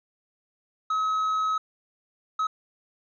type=tone bursts at uneven times; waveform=triangle; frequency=1280 Hz; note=D#6; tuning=49 cents sharp; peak=-21 dBFS; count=2; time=0.9-1.58 / 2.39-2.47 s; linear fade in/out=5 ms; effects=resampled to 16000 Hz + 10-bit